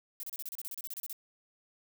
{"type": "noise bursts", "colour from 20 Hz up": "violet", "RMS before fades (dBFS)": -40, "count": 15, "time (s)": [0.2, 1.128], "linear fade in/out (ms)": 0, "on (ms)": 32, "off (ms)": 32, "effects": []}